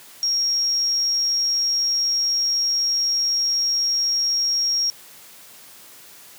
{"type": "tone", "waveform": "sine", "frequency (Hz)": 5588, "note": "F8", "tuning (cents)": 0, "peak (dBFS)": -18, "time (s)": [0.23, 4.9], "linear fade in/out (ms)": 0, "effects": ["white hiss -45 dBFS RMS until 6.38 s", "high-pass 100 Hz 12 dB/octave"]}